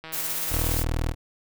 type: click train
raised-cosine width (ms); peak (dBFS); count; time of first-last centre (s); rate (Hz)
0.3; -23; 116; 0.04-0.759; 160
type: noise with tremolo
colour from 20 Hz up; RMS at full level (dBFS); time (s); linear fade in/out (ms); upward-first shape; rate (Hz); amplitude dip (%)
blue; -28; 0.12-0.84; 20; square; 17; 25
type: tone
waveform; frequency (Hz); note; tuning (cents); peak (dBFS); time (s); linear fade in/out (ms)
20% pulse; 40.09; E1; -47; -19; 0.49-1.15; 50
effects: none